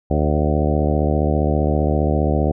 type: harmonic tone with a mistuned harmonic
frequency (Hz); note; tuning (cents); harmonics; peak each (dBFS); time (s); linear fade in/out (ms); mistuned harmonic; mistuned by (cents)
75.1; D2; +39; 1 / 2 / 3 / 4 / 5 / 6 / 7 / 8 / 9 / 10; -19 / -22 / -24 / -25 / -26 / -27 / -27 / -28 / -29 / -29; 0.1-2.52; 10; 8; -26
effects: none